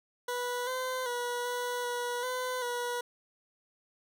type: tone with pitch steps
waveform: 20% pulse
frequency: 490.6 / 513 / 485.5 / 490 / 485.8 / 506 / 485.1 Hz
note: B4 / C5 / B4 / B4 / B4 / B4 / B4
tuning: -12 / -34 / -30 / -14 / -29 / +42 / -31 cents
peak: -27 dBFS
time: 0.28-3.01 s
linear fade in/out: 5 ms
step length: 390 ms
effects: none